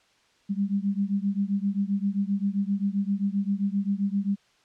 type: beating tone pair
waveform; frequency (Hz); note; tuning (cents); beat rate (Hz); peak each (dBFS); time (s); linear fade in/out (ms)
sine; 196 / 203.6; G3 / G#3; 0 / -34; 7.6; -26 / -27; 0.49-4.36; 20
effects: white hiss -63 dBFS RMS until 4.64 s + low-pass 5000 Hz 12 dB/octave